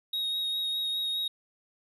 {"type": "tone with vibrato", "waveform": "triangle", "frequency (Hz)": 3763, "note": "A#7", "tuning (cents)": 16, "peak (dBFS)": -27, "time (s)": [0.13, 1.28], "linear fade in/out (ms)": 5, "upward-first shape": "sine", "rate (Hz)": 4.9, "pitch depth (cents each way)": 15, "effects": []}